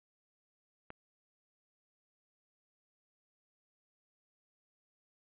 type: click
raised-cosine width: 0.5 ms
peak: -30 dBFS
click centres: 0.904 s
effects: resampled to 8000 Hz